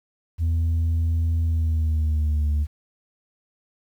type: tone with pitch glide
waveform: sine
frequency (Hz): 82.41 to 74.27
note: E2 to D2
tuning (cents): 0 to +20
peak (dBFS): -16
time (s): 0.38-2.67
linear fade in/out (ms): 50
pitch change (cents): -180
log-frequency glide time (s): 1.43-2.49
effects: tanh soft clip ceiling -18 dBFS + 9-bit